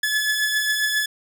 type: beating tone pair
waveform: sawtooth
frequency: 1715 / 1722.4 Hz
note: A6 / A6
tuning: -45 / -37 cents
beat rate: 7.4 Hz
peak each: -17 / -24 dBFS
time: 0.03-1.06 s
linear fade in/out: 5 ms
effects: none